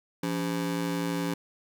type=ring-modulated tone; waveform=35% pulse; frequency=227.4 Hz; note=A#3; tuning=43 cents flat; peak=-23 dBFS; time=0.23-1.34 s; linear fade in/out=5 ms; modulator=55.9 Hz; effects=none